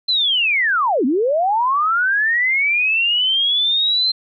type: linear two-way sweep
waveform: sine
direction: down then up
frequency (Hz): 4141 to 232.9 to 4141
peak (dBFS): -14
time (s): 0.08-4.12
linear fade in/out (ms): 10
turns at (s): 1.05
effects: none